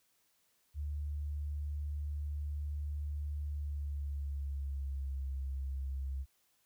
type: tone with pitch glide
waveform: sine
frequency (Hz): 73.42 to 67.33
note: D2 to C#2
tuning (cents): 0 to -50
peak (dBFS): -35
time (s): 0.74-6.26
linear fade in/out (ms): 50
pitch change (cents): -150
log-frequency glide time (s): 3.47-5.24
effects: white hiss -74 dBFS RMS until 6.65 s